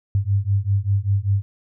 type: beating tone pair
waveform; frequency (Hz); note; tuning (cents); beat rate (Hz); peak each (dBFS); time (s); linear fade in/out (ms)
sine; 97 / 102.1; G2 / G#2; -18 / -29; 5.1; -20; 0.15-1.42; 0
effects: none